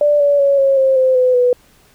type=tone with pitch steps; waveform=sine; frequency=587.3 / 572.9 / 558.8 / 545.1 / 531.8 / 518.7 / 506 / 493.6 Hz; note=D5 / D5 / C#5 / C#5 / C5 / C5 / B4 / B4; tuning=0 / -43 / +14 / -29 / +28 / -15 / +42 / -1 cents; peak=-9 dBFS; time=0.01-1.53 s; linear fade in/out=2 ms; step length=190 ms; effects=pink hiss -51 dBFS RMS until 1.94 s

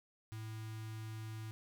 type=tone with notch filter; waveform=square; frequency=110 Hz; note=A2; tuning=in tune; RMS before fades=-45 dBFS; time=0.32-1.51 s; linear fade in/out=0 ms; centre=540 Hz; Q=0.8; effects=none

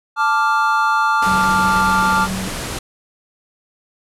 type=chord; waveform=triangle; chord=D minor; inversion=second; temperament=equal; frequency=880 / 1174.7 / 1396.9 Hz; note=A5 / D6 / F6; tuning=0 / 0 / 0 cents; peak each=-16 dBFS; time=0.16-2.28 s; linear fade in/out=50 ms
type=low-pass noise; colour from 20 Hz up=pink; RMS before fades=-26 dBFS; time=1.22-2.79 s; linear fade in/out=5 ms; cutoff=12000 Hz; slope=48 dB/octave
type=tone; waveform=sine; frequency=188.9 Hz; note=F#3; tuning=36 cents sharp; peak=-22 dBFS; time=1.26-2.48 s; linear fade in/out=5 ms
effects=none

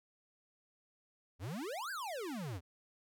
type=exponential two-way sweep; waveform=square; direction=up then down; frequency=77.78 to 1661.2 to 77.78 Hz; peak=-40 dBFS; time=1.39-2.61 s; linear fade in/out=50 ms; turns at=1.91 s; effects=none

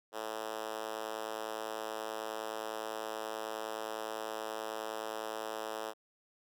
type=tone with high-pass filter; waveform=5% pulse; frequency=109.6 Hz; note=A2; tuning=6 cents flat; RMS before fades=-40 dBFS; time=0.12-5.94 s; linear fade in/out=50 ms; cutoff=460 Hz; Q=1.6; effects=none

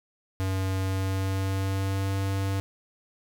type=tone with pitch glide; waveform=square; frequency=95.2 to 97.37 Hz; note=F#2 to G2; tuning=+50 to -11 cents; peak=-26 dBFS; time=0.4-2.6 s; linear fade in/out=0 ms; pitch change=+39 cents; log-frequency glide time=0.8-2.14 s; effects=none

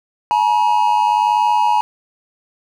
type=tone pair together; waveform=triangle; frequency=852 / 953.1 Hz; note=G#5 / A#5; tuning=+44 / +38 cents; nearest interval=major second; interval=194 cents; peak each=-13 dBFS; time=0.31-1.81 s; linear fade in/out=0 ms; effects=none

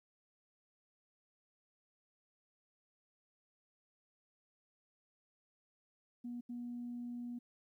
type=tone bursts at uneven times; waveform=sine; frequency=241.5 Hz; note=B3; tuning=39 cents flat; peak=-40 dBFS; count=2; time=6.24-6.41 / 6.49-7.39 s; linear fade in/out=10 ms; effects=tanh soft clip ceiling -36 dBFS + 13-bit

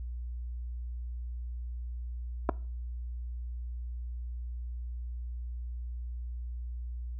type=clicks; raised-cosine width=1 ms; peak=-13 dBFS; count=2; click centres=2.491 / 2.494 s; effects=noise-tail reverb RT60 0.4 s tail -22 dB re dry + added 60 Hz sine -35 dBFS peak until 7.19 s

